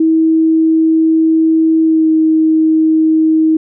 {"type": "tone with pitch glide", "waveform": "sine", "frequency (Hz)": [321.4, 317], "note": ["E4", "D#4"], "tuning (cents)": [-44, 32], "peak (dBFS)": -7, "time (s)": [0, 3.57], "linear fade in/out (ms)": 5, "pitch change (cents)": -24, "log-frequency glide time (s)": [1.82, 2.09], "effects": []}